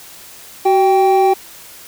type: tone pair together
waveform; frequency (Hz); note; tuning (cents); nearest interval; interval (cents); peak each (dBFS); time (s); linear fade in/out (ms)
triangle; 376.7 / 785; F#4 / G5; +31 / +2; octave + minor second; 1271; -10; 0.65-1.34; 10
effects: white hiss -38 dBFS RMS until 1.87 s